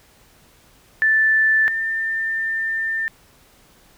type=tone pair in turn; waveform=sine; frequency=1760 / 1794.9 Hz; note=A6 / A6; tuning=0 / +34 cents; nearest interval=unison; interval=34 cents; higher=second; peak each=-13 / -20 dBFS; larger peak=first; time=1.02-1.68 / 1.68-3.08 s; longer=second; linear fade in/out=0 ms; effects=pink hiss -53 dBFS RMS until 3.97 s